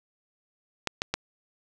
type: clicks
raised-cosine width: 0.2 ms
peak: -9 dBFS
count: 3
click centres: 0.873 / 1.019 / 1.14 s
effects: none